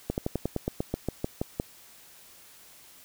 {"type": "slowing click train", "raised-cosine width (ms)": 2, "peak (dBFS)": -14, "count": 13, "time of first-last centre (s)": [0.1, 1.599], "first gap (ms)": 79, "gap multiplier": 1.08, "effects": ["white hiss -53 dBFS RMS until 3.04 s"]}